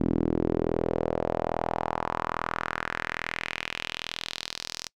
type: tone with band-pass filter sweep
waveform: sawtooth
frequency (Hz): 41.19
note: E1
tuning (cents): -1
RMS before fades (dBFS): -30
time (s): 0-4.89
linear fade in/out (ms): 0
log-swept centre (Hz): 270 to 5400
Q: 2.3
effects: noise-tail reverb RT60 0.1 s tail -26 dB re dry